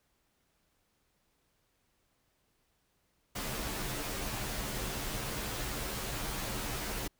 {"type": "noise with comb filter", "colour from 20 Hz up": "pink", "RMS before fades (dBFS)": -37, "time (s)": [3.35, 7.08], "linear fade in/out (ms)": 10, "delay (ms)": 12, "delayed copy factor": -0.85, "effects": ["pink hiss -75 dBFS RMS until 7.19 s"]}